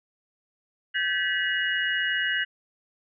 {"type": "tone cluster", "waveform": "sine", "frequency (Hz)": [1547, 1722, 1950, 2891], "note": ["G6", "A6", "B6", "F#7"], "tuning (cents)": [-23, -38, -23, -41], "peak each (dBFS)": -29, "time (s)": [0.94, 2.45], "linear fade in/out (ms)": 20, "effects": []}